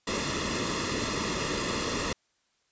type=noise with comb filter; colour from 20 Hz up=pink; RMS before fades=-30 dBFS; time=0.07-2.13 s; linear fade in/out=5 ms; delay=1.3 ms; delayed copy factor=-0.7; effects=white hiss -72 dBFS RMS until 2.71 s + resampled to 16000 Hz